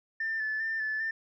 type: tone with vibrato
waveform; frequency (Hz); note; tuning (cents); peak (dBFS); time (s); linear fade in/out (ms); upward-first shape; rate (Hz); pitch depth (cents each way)
sine; 1765; A6; +5; -28; 0.2-1.11; 5; square; 2.5; 25
effects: tanh soft clip ceiling -25 dBFS